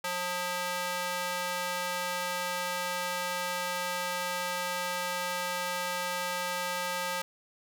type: tone with high-pass filter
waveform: square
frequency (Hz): 178.9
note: F3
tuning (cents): +42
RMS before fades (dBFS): -33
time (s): 0.04-7.22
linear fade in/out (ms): 5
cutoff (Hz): 800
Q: 0.8
effects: none